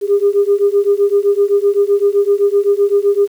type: beating tone pair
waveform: sine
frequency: 400 / 407.8 Hz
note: G4 / G#4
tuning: +35 / -32 cents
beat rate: 7.8 Hz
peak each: -12 dBFS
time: 0.01-3.29 s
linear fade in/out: 50 ms
effects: tanh soft clip ceiling -3 dBFS + 7-bit